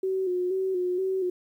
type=tone with vibrato; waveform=sine; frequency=370 Hz; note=F#4; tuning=in tune; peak=-24 dBFS; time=0.03-1.3 s; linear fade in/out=5 ms; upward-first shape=square; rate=2.1 Hz; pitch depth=44 cents each way; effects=10-bit